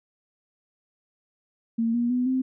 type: tone with pitch steps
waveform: sine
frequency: 228.7 / 238.5 / 248.8 / 259.5 Hz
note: A#3 / A#3 / B3 / C4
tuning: -33 / +40 / +13 / -14 cents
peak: -21 dBFS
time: 1.78-2.42 s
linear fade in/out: 10 ms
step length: 160 ms
effects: none